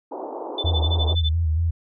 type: band-pass noise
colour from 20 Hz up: pink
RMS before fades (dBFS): -32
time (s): 0.11-1.15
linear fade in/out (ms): 10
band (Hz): 300 to 970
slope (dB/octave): 48
type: tone with tremolo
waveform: sine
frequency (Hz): 3520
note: A7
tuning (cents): 0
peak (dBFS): -22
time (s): 0.58-1.29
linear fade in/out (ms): 2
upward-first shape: sine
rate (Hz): 12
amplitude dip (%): 100
type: tone with vibrato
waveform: sine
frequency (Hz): 81.1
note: E2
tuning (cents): -28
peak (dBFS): -18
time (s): 0.64-1.71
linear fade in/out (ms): 10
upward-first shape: square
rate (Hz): 4.3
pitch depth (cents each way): 58
effects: none